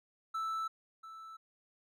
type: tone with echo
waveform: triangle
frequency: 1318.5 Hz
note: E6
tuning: in tune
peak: -32 dBFS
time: 0.34-0.68 s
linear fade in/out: 10 ms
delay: 690 ms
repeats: 1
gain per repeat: -13 dB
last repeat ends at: 1.37 s
effects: none